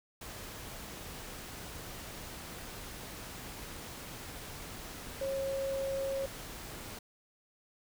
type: tone in noise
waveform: sine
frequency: 543 Hz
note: C#5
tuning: 36 cents flat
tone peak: -32 dBFS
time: 5.21-6.26 s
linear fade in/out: 5 ms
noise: pink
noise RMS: -45 dBFS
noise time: 0.21-6.99 s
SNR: +10 dB
effects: none